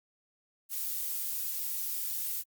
violet noise, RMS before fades -34 dBFS, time 0.69-2.44 s, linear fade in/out 50 ms, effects Opus 48 kbps

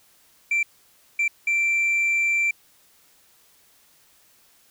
sine tone bursts at uneven times, 2349 Hz, D7, in tune, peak -16 dBFS, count 3, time 0.51-0.63 / 1.19-1.28 / 1.47-2.51 s, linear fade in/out 5 ms, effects tanh soft clip ceiling -18 dBFS + white hiss -58 dBFS RMS until 4.7 s

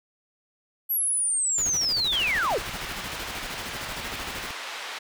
sine linear sweep, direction down, 11840 to 296.9 Hz, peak -22 dBFS, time 0.89-2.59 s, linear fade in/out 20 ms
pink noise with tremolo, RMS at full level -36 dBFS, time 1.58-4.51 s, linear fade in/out 2 ms, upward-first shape square, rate 13 Hz, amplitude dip 60%
white band-pass noise, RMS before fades -36 dBFS, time 2.12-4.99 s, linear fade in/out 10 ms, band 630 to 3100 Hz, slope 12 dB/octave
effects none

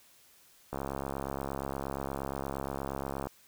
click train, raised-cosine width 1 ms, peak -21 dBFS, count 175, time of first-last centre 0.73-3.27 s, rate 68.5 Hz, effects white hiss -61 dBFS RMS until 3.47 s

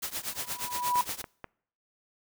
white noise with tremolo, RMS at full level -32 dBFS, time 0.02-1.22 s, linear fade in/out 10 ms, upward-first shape triangle, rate 8.5 Hz, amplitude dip 95%
sine tone with exponential growth, 981 Hz, B5, 12 cents flat, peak -21 dBFS, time 0.22-1.01 s, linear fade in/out 2 ms, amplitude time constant 170 ms
clicks, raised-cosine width 0.5 ms, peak -23 dBFS, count 4, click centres 0.957 / 1.093 / 1.242 / 1.443 s
effects noise-tail reverb RT60 0.6 s tail -25 dB re dry

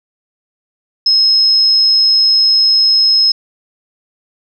sine tone, 5160 Hz, E8, 38 cents flat, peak -7 dBFS, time 1.06-3.32 s, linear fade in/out 5 ms, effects none

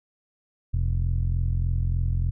sawtooth tone with low-pass filter, 43.34 Hz, F1, 12 cents flat, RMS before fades -24 dBFS, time 0.73-2.31 s, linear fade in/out 10 ms, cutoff 110 Hz, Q 3.7, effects none

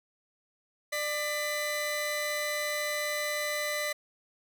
sawtooth tone pair together, 595.8 / 2004 Hz, D5 / B6, +25 / +25 cents, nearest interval octave + major sixth, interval 2100 cents, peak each -29 / -29 dBFS, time 0.92-3.93 s, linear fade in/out 10 ms, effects none

